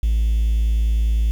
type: tone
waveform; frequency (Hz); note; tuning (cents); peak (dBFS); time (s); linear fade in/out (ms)
triangle; 55; A1; 0; -12; 0.03-1.31; 0
effects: tanh soft clip ceiling -10 dBFS + 7-bit